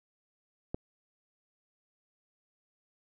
click, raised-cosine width 2 ms, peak -20 dBFS, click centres 0.745 s, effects none

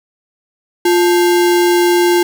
sine tone with sample-and-hold, 350.8 Hz, F4, 8 cents sharp, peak -8 dBFS, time 0.85-2.23 s, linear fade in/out 5 ms, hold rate 1225 Hz, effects none

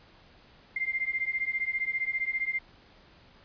sine beating tone pair, 2093 / 2108 Hz, C7 / C7, 0 / +12 cents, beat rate 15 Hz, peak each -31 dBFS, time 0.76-2.59 s, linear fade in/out 5 ms, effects pink hiss -57 dBFS RMS until 3.44 s + resampled to 11025 Hz

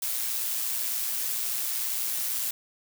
blue noise with amplitude modulation, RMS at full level -28 dBFS, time 0.02-2.51 s, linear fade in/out 5 ms, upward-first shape sine, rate 118 Hz, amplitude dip 35%, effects none

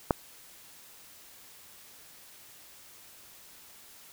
click, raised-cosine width 1 ms, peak -8 dBFS, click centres 0.108 s, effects white hiss -53 dBFS RMS until 4.12 s

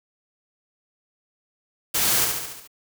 white noise with echo, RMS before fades -22 dBFS, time 1.94-2.25 s, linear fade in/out 10 ms, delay 71 ms, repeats 6, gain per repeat -4 dB, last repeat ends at 2.676 s, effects none

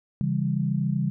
sine chord, C# diminished, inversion none, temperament just, 138.59 / 166.31 / 199.57 Hz, C#3 / E3 / G3, 0 / +16 / +31 cents, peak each -26 / -27 / -27 dBFS, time 0.21-1.1 s, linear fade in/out 0 ms, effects none

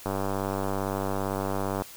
click train, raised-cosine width 1 ms, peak -15 dBFS, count 173, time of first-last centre 0.06-1.82 s, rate 97.7 Hz, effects white hiss -46 dBFS RMS until 1.96 s

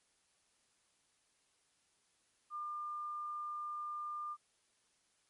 sine tone, 1200 Hz, D6, 37 cents sharp, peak -39 dBFS, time 2.5-4.37 s, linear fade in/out 50 ms, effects white hiss -75 dBFS RMS until 5.29 s + MP3 48 kbps

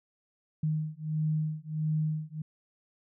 sine beating tone pair, 154.3 / 155.8 Hz, D#3 / D#3, -14 / +3 cents, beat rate 1.5 Hz, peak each -31 dBFS, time 0.63-2.42 s, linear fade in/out 5 ms, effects none

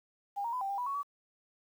sine tone with pitch steps, 805 / 934 / 1004 / 784 / 797 / 983 / 1112 / 1140 Hz, G5 / A#5 / B5 / G5 / G5 / B5 / C#6 / C#6, +46 / +3 / +28 / 0 / +28 / -8 / +5 / +48 cents, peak -32 dBFS, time 0.36-1.032 s, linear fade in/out 20 ms, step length 84 ms, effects 10-bit

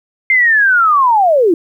sine linear sweep, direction down, 2114 to 311.1 Hz, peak -7 dBFS, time 0.3-1.54 s, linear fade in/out 2 ms, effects 8-bit

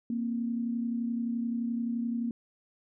sine tone pair together, 233.1 / 264.7 Hz, A#3 / C4, 0 / +20 cents, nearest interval major second, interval 220 cents, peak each -29 / -38 dBFS, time 0.1-2.31 s, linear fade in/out 2 ms, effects none

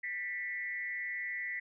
sine tone with frequency modulation, 1975.5 Hz, B6, in tune, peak -35 dBFS, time 0.03-1.6 s, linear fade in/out 10 ms, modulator 186 Hz, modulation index 0.68, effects none

